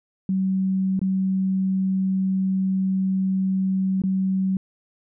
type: tone with dropouts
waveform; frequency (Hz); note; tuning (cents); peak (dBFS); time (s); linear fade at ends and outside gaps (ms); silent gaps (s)
sine; 190; F#3; +46; -19; 0.29-4.57; 2; 0.993-1.015 / 4.019-4.037
effects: none